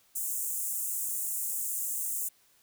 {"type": "high-pass noise", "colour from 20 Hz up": "pink", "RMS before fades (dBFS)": -33, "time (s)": [0.15, 2.29], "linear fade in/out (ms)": 10, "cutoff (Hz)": 7200, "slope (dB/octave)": 48, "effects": ["white hiss -65 dBFS RMS until 2.62 s"]}